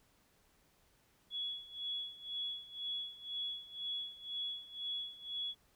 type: tone with tremolo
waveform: sine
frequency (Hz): 3373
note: G#7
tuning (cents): +26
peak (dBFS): -36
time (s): 1.3-5.55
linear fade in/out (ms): 50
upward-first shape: sine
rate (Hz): 2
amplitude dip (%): 85
effects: pink hiss -71 dBFS RMS until 5.75 s